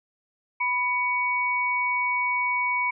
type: tone pair together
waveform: sine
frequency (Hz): 989 / 2250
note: B5 / C#7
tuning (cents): +2 / +25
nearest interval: octave + major second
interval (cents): 1423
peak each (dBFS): -26 / -24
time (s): 0.6-2.91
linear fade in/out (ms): 10
effects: none